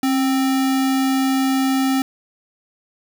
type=tone with sample-and-hold; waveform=sine; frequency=267.4 Hz; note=C4; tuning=38 cents sharp; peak=-15 dBFS; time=0.03-2.02 s; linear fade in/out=2 ms; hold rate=1050 Hz; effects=none